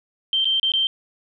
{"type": "tone with dropouts", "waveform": "sine", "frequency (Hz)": 3136, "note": "G7", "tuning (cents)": 0, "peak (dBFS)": -17, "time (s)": [0.33, 0.87], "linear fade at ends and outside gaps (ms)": 1, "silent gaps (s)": [[0.445, 0.454], [0.598, 0.63], [0.719, 0.737]], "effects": []}